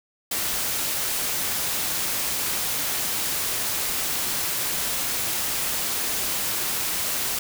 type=noise; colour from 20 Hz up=white; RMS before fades=-26 dBFS; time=0.31-7.39 s; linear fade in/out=5 ms; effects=none